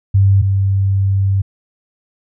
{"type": "tone pair in turn", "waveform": "sine", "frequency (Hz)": [98, 97.58], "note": ["G2", "G2"], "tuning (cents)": [0, -7], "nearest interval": "unison", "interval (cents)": 7, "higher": "first", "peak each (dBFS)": [-7, -11], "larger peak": "first", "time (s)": [[0.14, 0.42], [0.42, 1.42]], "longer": "second", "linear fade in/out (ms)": 10, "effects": []}